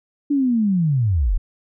sine linear sweep, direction down, 293.7 to 31.52 Hz, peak -15 dBFS, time 0.3-1.38 s, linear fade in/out 10 ms, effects none

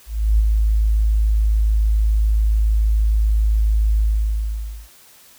sine tone with ADSR envelope, 53.5 Hz, A1, 48 cents flat, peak -10 dBFS, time 0.06-4.89 s, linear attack 330 ms, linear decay 23 ms, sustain -3 dB, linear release 890 ms, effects white hiss -48 dBFS RMS until 5.38 s

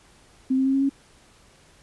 sine tone with pitch steps, 261.6 / 264.9 / 268.3 / 271.8 / 275.2 Hz, C4 / C4 / C4 / C#4 / C#4, 0 / +22 / +44 / -34 / -12 cents, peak -18 dBFS, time 0.5-0.895 s, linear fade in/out 10 ms, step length 79 ms, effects pink hiss -55 dBFS RMS until 1.82 s + resampled to 24000 Hz

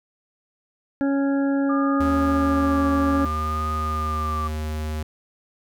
harmonic tone, 277.2 Hz, C#4, in tune, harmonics 1 / 2 / 3 / 5 / 6, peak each -19 / -28 / -35 / -37 / -37 dBFS, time 1.01-3.25 s, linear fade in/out 0 ms
sine tone with vibrato, 1200 Hz, D6, 37 cents sharp, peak -25 dBFS, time 1.69-4.48 s, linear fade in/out 10 ms, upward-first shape triangle, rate 0.62 Hz, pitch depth 53 cents each way
square tone, 77.2 Hz, D#2, 13 cents flat, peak -26 dBFS, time 2-5.03 s, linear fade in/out 5 ms
effects none

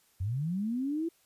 sine linear sweep, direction up, 85.5 to 340 Hz, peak -29 dBFS, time 0.2-1.09 s, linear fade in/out 10 ms, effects white hiss -67 dBFS RMS until 1.25 s + resampled to 32000 Hz

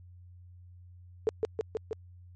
sine tone with echo, 440 Hz, A4, in tune, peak -22 dBFS, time 1.27-1.29 s, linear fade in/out 0 ms, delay 160 ms, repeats 4, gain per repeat -2 dB, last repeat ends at 1.93 s, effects added 89 Hz sine -49 dBFS peak until 2.35 s + MP3 32 kbps

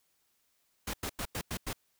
pink noise bursts, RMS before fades -36 dBFS, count 6, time 0.87-1.731 s, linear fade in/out 5 ms, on 66 ms, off 93 ms, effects white hiss -74 dBFS RMS until 1.99 s

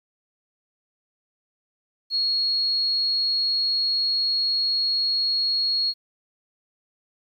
sine tone, 4311 Hz, C#8, 49 cents flat, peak -20 dBFS, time 2.1-5.94 s, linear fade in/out 50 ms, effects 10-bit

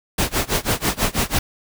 pink noise with tremolo, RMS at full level -18 dBFS, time 0.18-1.39 s, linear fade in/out 5 ms, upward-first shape sine, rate 6.1 Hz, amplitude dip 95%, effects none

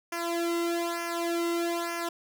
sawtooth tone with flanger, 340.3 Hz, F4, 45 cents flat, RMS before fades -30 dBFS, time 0.12-2.09 s, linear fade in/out 5 ms, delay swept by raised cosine 0.25 to 1.24 ms, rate 1.1 Hz, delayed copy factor -1, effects none

